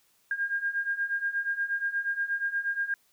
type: beating tone pair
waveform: sine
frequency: 1609 / 1617.4 Hz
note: G6 / G#6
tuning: +45 / -46 cents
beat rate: 8.4 Hz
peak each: -32 / -29 dBFS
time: 0.31-2.94 s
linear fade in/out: 2 ms
effects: white hiss -67 dBFS RMS until 3.12 s